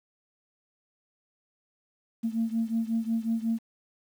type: beating tone pair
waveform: sine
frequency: 224.9 / 230.4 Hz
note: A3 / A#3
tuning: +38 / -20 cents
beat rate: 5.5 Hz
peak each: -27 / -29 dBFS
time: 2.23-3.59 s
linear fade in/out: 20 ms
effects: tanh soft clip ceiling -19 dBFS + 9-bit